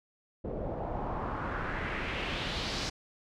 pink noise with low-pass filter sweep, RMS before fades -35 dBFS, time 0.44-2.9 s, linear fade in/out 10 ms, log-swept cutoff 480 to 5300 Hz, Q 2.3, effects none

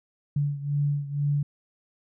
sine beating tone pair, 143.6 / 145.7 Hz, D3 / D3, -39 / -13 cents, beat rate 2.1 Hz, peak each -25 / -29 dBFS, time 0.36-1.43 s, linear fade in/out 5 ms, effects none

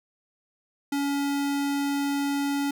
square tone, 282.1 Hz, C#4, 30 cents sharp, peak -25 dBFS, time 0.92-2.71 s, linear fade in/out 5 ms, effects none

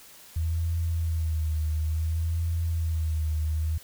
sine tone with vibrato, 80.5 Hz, E2, 41 cents flat, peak -24 dBFS, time 0.36-3.78 s, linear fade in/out 5 ms, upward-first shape sine, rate 0.58 Hz, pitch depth 65 cents each way, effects white hiss -50 dBFS RMS until 3.83 s

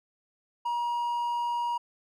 triangle tone, 953 Hz, A#5, 38 cents sharp, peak -25 dBFS, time 0.65-1.78 s, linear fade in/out 10 ms, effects none

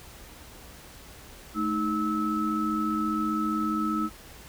sine tone cluster, 217.2 / 312.2 / 1301 Hz, A3 / D#4 / E6, -22 / +6 / -23 cents, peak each -29 dBFS, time 1.54-4.1 s, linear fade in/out 50 ms, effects added 60 Hz sine -54 dBFS peak until 4.48 s + pink hiss -48 dBFS RMS until 4.48 s

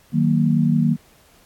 sine chord, D# minor, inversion none, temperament just, 155.56 / 186.68 / 233.3 Hz, D#3 / F#3 / A#3, 0 / +16 / +2 cents, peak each -18 / -21 / -18 dBFS, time 0.12-0.97 s, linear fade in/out 50 ms, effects pink hiss -54 dBFS RMS until 1.45 s + AAC 64 kbps

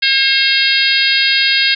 harmonic tone, 538 Hz, C5, 48 cents sharp, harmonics 3 / 4 / 5 / 6 / 7 / 8 / 9, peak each -18 / -18 / -18 / -18 / -18 / -18 / -18 dBFS, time 0.02-1.75 s, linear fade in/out 10 ms, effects none

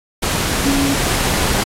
sine tone in noise, 277.2 Hz, C#4, in tune, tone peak -15 dBFS, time 0.65-0.95 s, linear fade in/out 10 ms, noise pink, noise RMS -18 dBFS, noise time 0.22-1.64 s, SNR 0 dB, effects low-pass 12000 Hz 12 dB/octave + AAC 48 kbps

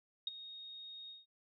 sine tone with ADSR envelope, 3729 Hz, A#7, in tune, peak -32 dBFS, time 0.27-1.26 s, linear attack 3 ms, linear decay 19 ms, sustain -15 dB, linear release 170 ms, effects none

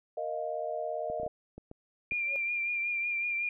sine chord, Bb suspended fourth, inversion none, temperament just, 466.2 / 621.6 / 699.2 Hz, Bb4 / Eb5 / F5, 0 / -2 / +2 cents, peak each -39 / -34 / -37 dBFS, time 0.17-1.28 s, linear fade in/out 5 ms
clicks, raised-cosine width 2 ms, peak -31 dBFS, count 7, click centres 1.1 / 1.199 / 1.232 / 1.264 / 1.58 / 1.714 / 2.12 s
sine tone with vibrato, 2392 Hz, D7, 31 cents sharp, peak -29 dBFS, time 2.11-3.49 s, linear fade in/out 2 ms, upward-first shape triangle, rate 5.4 Hz, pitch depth 38 cents each way
sine tone with exponential growth, 554.4 Hz, C#5, in tune, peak -36 dBFS, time 2.2-2.36 s, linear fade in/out 0 ms, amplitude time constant 34 ms
effects none

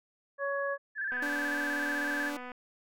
harmonic tone, 559 Hz, C#5, 14 cents sharp, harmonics 1 / 2 / 3, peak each -32 / -37 / -35 dBFS, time 0.38-0.78 s, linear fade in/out 50 ms
sine tone with vibrato, 1648 Hz, G#6, 14 cents flat, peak -31 dBFS, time 0.95-2.32 s, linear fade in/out 50 ms, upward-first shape square, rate 16 Hz, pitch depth 73 cents each way
click train, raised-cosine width 0.5 ms, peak -29 dBFS, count 349, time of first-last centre 1.12-2.518 s, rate 249 Hz
sawtooth tone, 290 Hz, D4, 22 cents flat, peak -31 dBFS, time 1.22-2.37 s, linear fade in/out 5 ms
effects none

